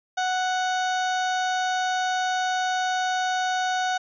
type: tone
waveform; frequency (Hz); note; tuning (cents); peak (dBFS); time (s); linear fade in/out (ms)
30% pulse; 740; F#5; 0; -20; 0.17-3.98; 10
effects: resampled to 16000 Hz